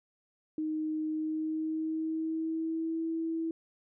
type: tone with pitch glide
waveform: sine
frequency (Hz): 311.1 to 326.4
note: D#4 to E4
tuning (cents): 0 to -17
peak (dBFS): -30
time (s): 0.58-3.51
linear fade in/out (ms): 2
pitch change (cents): +83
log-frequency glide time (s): 1.09-3.02
effects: none

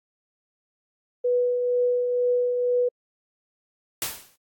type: tone with tremolo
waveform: sine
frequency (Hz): 491.6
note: B4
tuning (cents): -8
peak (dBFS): -18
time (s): 1.24-2.89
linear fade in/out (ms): 10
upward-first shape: triangle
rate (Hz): 2.1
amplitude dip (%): 40
type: noise with exponential decay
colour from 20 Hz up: white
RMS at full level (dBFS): -24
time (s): 4.02-4.36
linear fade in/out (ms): 1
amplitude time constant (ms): 72
effects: AAC 64 kbps

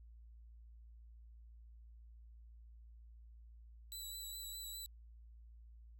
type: tone with vibrato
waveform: 15% pulse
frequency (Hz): 3951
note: B7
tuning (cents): 0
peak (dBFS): -39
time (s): 3.92-4.86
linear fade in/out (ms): 0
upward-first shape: sine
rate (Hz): 4.9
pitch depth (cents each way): 20
effects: added 57 Hz sine -55 dBFS peak until 5.99 s

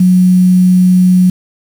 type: tone with quantisation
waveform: sine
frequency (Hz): 182.5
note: F#3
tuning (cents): -24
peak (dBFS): -4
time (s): 0-1.3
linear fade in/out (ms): 5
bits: 5
effects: none

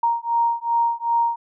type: beating tone pair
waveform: sine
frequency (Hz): 932.3 / 934.9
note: A#5 / A#5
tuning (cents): 0 / +5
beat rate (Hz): 2.6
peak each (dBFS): -21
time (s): 0.03-1.36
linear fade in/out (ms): 5
effects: none

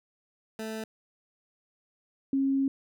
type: tone pair in turn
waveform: 20% pulse / sine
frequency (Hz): 220 / 271.6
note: A3 / C#4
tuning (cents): 0 / -35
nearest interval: major third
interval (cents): 365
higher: second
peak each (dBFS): -29 / -23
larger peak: second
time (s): 0.59-0.84 / 2.33-2.68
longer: second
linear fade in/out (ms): 2
effects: none

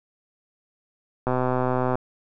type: click train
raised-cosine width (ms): 1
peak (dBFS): -10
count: 88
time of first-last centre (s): 1.27-1.955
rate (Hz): 127
effects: none

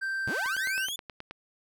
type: tone with pitch glide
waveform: triangle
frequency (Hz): 1566 to 1548.9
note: G6 to G6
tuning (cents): -2 to -21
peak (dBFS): -27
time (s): 0.01-0.87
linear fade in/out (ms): 20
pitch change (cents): -19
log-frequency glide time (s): 0.28-0.35
type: linear sweep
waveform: sawtooth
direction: up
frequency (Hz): 61.74 to 3520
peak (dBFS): -29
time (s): 0.27-0.96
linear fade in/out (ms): 5
type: click train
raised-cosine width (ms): 0.3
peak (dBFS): -24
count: 9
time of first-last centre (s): 0.46-1.31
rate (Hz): 9.41
effects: none

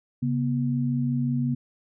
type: tone pair together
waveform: sine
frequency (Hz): 136.3 / 241.9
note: C#3 / B3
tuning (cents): -29 / -36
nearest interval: minor seventh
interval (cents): 993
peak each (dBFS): -25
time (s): 0.22-1.55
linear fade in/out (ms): 10
effects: none

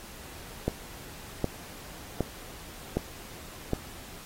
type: click train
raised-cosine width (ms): 2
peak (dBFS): -12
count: 5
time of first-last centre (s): 0.68-3.733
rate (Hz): 1.31
effects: pink hiss -46 dBFS RMS until 4.25 s + AAC 48 kbps

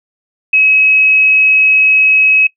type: tone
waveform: sine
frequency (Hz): 2558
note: D#7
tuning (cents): +47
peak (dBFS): -6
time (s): 0.53-2.47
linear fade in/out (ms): 5
effects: noise-tail reverb RT60 0.1 s tail -21 dB re dry

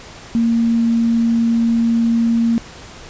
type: tone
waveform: sine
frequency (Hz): 231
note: A#3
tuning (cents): -16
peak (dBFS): -12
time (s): 0.35-2.58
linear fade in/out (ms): 0
effects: pink hiss -37 dBFS RMS until 3.09 s + resampled to 16000 Hz

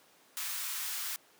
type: high-pass noise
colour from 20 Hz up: white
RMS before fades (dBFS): -37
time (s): 0.37-1.16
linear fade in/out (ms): 0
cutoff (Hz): 1000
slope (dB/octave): 24
effects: pink hiss -62 dBFS RMS until 1.39 s + high-pass 300 Hz 12 dB/octave

